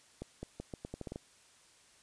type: accelerating click train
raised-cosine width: 2 ms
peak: -27 dBFS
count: 10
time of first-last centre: 0.22-1.159 s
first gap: 210 ms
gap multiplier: 0.81
effects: white hiss -63 dBFS RMS until 2.02 s + resampled to 22050 Hz